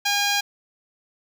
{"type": "tone with notch filter", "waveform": "5% pulse", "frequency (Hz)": 812, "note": "G#5", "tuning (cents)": -39, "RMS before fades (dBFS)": -22, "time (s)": [0.05, 0.41], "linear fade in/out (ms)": 10, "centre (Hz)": 9400, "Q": 0.65, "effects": []}